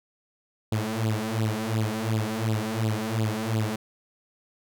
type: tone with flanger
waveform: sawtooth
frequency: 110 Hz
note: A2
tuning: in tune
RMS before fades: -27 dBFS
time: 0.72-3.76 s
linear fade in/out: 5 ms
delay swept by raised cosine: 0.24 to 5.24 ms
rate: 2.8 Hz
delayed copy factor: +0.85
effects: none